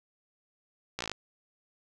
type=slowing click train; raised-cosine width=0.2 ms; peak=-16 dBFS; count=8; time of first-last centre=0.99-1.116 s; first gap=16 ms; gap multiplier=1.04; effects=none